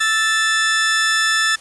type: tone pair together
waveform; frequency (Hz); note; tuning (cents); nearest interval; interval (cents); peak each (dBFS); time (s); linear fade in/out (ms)
sawtooth; 1319.9 / 1760; E6 / A6; +2 / 0; perfect fourth; 498; -18 / -12; 0-1.56; 10
effects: white hiss -42 dBFS RMS until 1.6 s + resampled to 22050 Hz